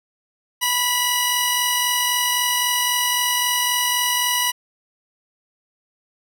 15% pulse tone pair together, 983.6 / 2907 Hz, B5 / F#7, -7 / -31 cents, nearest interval octave + perfect fifth, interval 1876 cents, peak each -14 dBFS, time 0.61-4.52 s, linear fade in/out 20 ms, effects none

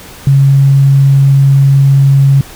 sine tone, 137.6 Hz, C#3, 12 cents flat, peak -3 dBFS, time 0.27-2.41 s, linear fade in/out 2 ms, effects pink hiss -32 dBFS RMS until 2.55 s

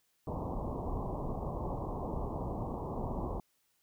pink low-pass noise, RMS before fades -37 dBFS, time 0.27-3.4 s, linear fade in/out 2 ms, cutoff 1100 Hz, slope 96 dB/octave, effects white hiss -75 dBFS RMS until 3.82 s

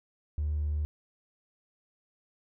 sine tone with hard clipping, 75.3 Hz, D2, 44 cents sharp, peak -28 dBFS, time 0.38-0.85 s, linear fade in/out 0 ms, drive 1 dB, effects none

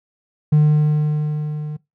triangle tone with level ramp, 151 Hz, D3, 48 cents sharp, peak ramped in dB -6 to -23 dBFS, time 0.52-1.77 s, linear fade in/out 10 ms, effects noise-tail reverb RT60 0.2 s tail -22 dB re dry + tanh soft clip ceiling -4 dBFS

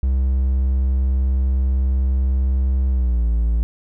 triangle tone with pitch glide, 65.41 to 56.94 Hz, C2 to A#1, 0 to -40 cents, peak -13 dBFS, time 0.03-3.63 s, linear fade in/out 0 ms, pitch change -240 cents, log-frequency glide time 2.89-3.28 s, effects none

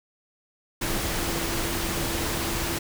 sine tone in noise, 336 Hz, E4, 33 cents sharp, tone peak -35 dBFS, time 0.81-2.79 s, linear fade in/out 10 ms, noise pink, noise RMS -28 dBFS, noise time 0.81-2.79 s, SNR -10 dB, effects none

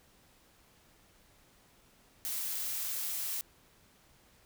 blue noise, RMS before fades -36 dBFS, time 2.25-3.41 s, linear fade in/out 0 ms, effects pink hiss -64 dBFS RMS until 4.45 s

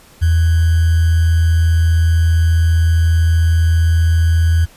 sine tone with sample-and-hold, 82.41 Hz, E2, in tune, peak -9 dBFS, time 0.21-4.66 s, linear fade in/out 20 ms, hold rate 1575 Hz, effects pink hiss -45 dBFS RMS until 4.76 s + resampled to 32000 Hz

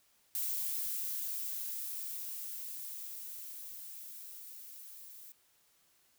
violet noise with level ramp, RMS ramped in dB -35 to -52 dBFS, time 0.35-5.32 s, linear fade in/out 0 ms, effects white hiss -70 dBFS RMS until 6.18 s

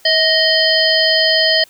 harmonic tone with a mistuned harmonic, 622.3 Hz, D#5, in tune, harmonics 1 / 3 / 5 / 7 / 8, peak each -17 / -17 / -17 / -17 / -17 dBFS, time 0.05-1.64 s, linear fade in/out 5 ms, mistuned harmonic 1, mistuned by +48 cents, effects white hiss -48 dBFS RMS until 1.69 s

